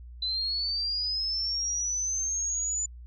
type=linear sweep; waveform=sine; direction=up; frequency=4000 to 7040 Hz; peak=-27 dBFS; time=0.22-2.86 s; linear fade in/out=5 ms; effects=added 60 Hz sine -42 dBFS peak until 3.06 s